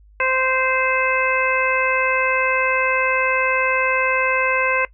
harmonic tone, 520 Hz, C5, 11 cents flat, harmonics 1 / 2 / 3 / 4 / 5, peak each -23 / -23 / -23 / -23 / -23 dBFS, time 0.2-4.85 s, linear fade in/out 2 ms, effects noise-tail reverb RT60 0.1 s tail -20 dB re dry + added 51 Hz sine -46 dBFS peak until 4.93 s

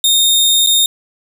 sawtooth tone with dropouts, 3677 Hz, A#7, 24 cents flat, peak -6 dBFS, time 0.04-0.86 s, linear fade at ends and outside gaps 2 ms, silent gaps 0.664-0.67 s, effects none

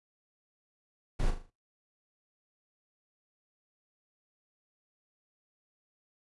brown noise with echo, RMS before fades -29 dBFS, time 1.19-1.31 s, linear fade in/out 10 ms, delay 39 ms, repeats 5, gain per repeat -7 dB, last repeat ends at 1.505 s, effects noise-tail reverb RT60 0.3 s tail -26 dB re dry + resampled to 24000 Hz

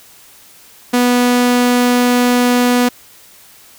sawtooth tone, 245.5 Hz, B3, 10 cents flat, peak -6 dBFS, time 0.93-2.89 s, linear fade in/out 10 ms, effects white hiss -43 dBFS RMS until 3.78 s

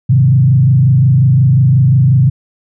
sine tone with frequency modulation, 130.6 Hz, C3, 3 cents flat, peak -5 dBFS, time 0.09-2.3 s, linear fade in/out 10 ms, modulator 25.6 Hz, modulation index 0.88, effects none

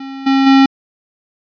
square tone with level steps, 270 Hz, C#4, 45 cents flat, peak -26 / -10 / -6 dBFS, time 0-0.66 s, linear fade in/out 5 ms, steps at 0.26 / 0.46 s, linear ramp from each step 10 ms, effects resampled to 11025 Hz

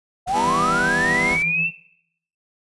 sine linear sweep, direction up, 700 to 2734 Hz, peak -18 dBFS, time 0.26-1.71 s, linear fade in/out 50 ms
pink noise, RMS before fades -35 dBFS, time 0.27-1.43 s, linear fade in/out 10 ms
15% pulse chord, E minor, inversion first, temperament just, 197.78 / 247.2 / 329.6 Hz, G3 / B3 / E4, +16 / +2 / 0 cents, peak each -22 / -19 / -23 dBFS, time 0.32-1.38 s, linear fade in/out 50 ms
triangle tone with tremolo, 164.81 Hz, E3, in tune, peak -26 dBFS, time 0.45-1.71 s, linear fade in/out 20 ms, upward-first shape sine, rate 8 Hz, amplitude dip 75%
effects noise-tail reverb RT60 0.7 s tail -18 dB re dry + resampled to 24000 Hz

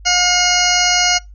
harmonic tone, 717 Hz, F5, 45 cents sharp, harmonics 1 / 2 / 3 / 4 / 6 / 7 / 8 / 9, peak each -20 / -20 / -20 / -20 / -20 / -20 / -20 / -20 dBFS, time 0.05-1.19 s, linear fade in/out 20 ms, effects noise-tail reverb RT60 0.2 s tail -23 dB re dry + added 50 Hz sine -35 dBFS peak until 1.34 s

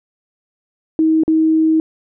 sine tone with dropouts, 317.9 Hz, D#4, 37 cents sharp, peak -10 dBFS, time 0.99-1.8 s, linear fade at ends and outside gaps 1 ms, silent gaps 1.235-1.279 s, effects none

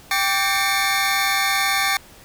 25% pulse tone cluster, 786 / 1160 / 1801 / 2172 Hz, G5 / D6 / A6 / C#7, +4 / -22 / +40 / -36 cents, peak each -20 dBFS, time 0.11-1.97 s, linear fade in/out 2 ms, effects pink hiss -46 dBFS RMS until 2.24 s

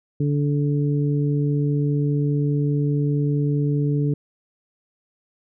harmonic tone, 144.9 Hz, D3, 23 cents flat, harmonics 1 / 2 / 3, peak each -19 / -25 / -29 dBFS, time 0.2-4.14 s, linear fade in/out 5 ms, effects none

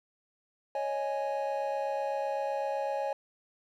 triangle chord, C# suspended second, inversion none, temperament equal, 554.4 / 622.3 / 830.6 Hz, C#5 / D#5 / G#5, 0 / 0 / 0 cents, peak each -31 / -35 / -32 dBFS, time 0.75-3.13 s, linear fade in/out 2 ms, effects none

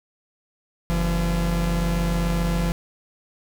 45% pulse tone pair together, 47.77 / 170.4 Hz, G1 / F3, -44 / -42 cents, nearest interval octave + minor seventh, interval 2202 cents, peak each -23 dBFS, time 0.9-2.72 s, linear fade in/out 0 ms, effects none

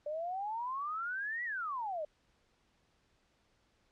sine exponential two-way sweep, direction up then down, 583 to 1975.5 to 583 Hz, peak -35 dBFS, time 0.06-2.05 s, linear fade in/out 5 ms, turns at 1.44 s, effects pink hiss -73 dBFS RMS until 3.91 s + low-pass 6000 Hz 12 dB/octave

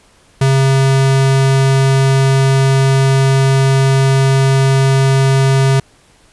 square tone, 134.7 Hz, C#3, 49 cents flat, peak -9 dBFS, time 0.41-5.8 s, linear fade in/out 5 ms, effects pink hiss -49 dBFS RMS until 6.32 s + resampled to 24000 Hz

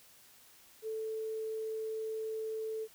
sine tone, 440 Hz, A4, in tune, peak -35 dBFS, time 0.82-2.88 s, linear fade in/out 50 ms, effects white hiss -60 dBFS RMS until 2.94 s

